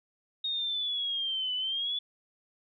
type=linear two-way sweep; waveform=sine; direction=down then up; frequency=3729 to 2979 to 3461 Hz; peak=-29 dBFS; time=0.44-1.99 s; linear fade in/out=5 ms; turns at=1.55 s; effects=none